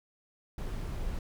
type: noise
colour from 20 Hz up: brown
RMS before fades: -35 dBFS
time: 0.58-1.19 s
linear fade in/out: 2 ms
effects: none

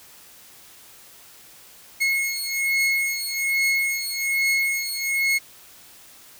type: beating tone pair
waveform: 40% pulse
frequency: 2171 / 2172.2 Hz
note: C#7 / C#7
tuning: -37 / -36 cents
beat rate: 1.2 Hz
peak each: -23 dBFS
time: 2-5.39 s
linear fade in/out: 20 ms
effects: white hiss -48 dBFS RMS until 6.39 s

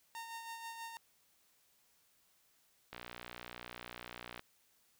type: tone with tremolo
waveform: sawtooth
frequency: 917 Hz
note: A#5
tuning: 29 cents flat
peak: -39 dBFS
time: 0.15-0.97 s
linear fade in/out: 0 ms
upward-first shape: sine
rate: 6.2 Hz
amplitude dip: 45%
type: click train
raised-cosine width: 0.3 ms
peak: -29 dBFS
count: 89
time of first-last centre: 2.93-4.394 s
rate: 60.1 Hz
effects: white hiss -72 dBFS RMS until 4.99 s

